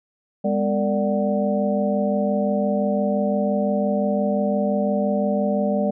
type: tone cluster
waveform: sine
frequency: 203.7 / 249.5 / 454.3 / 588 / 747 Hz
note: G#3 / B3 / A#4 / D5 / F#5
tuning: -33 / +18 / -45 / +2 / +16 cents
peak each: -21 / -30 / -28 / -23 / -30 dBFS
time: 0.44-5.91 s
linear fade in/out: 10 ms
effects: none